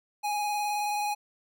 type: tone with vibrato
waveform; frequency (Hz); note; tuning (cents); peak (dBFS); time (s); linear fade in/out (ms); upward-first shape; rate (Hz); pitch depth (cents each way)
square; 830.6; G#5; 0; -28; 0.23-1.15; 20; sine; 19; 19
effects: none